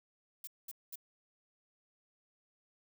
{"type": "noise bursts", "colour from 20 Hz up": "violet", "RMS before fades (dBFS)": -45, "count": 3, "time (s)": [0.44, 0.956], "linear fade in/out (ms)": 2, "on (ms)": 32, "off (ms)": 210, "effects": []}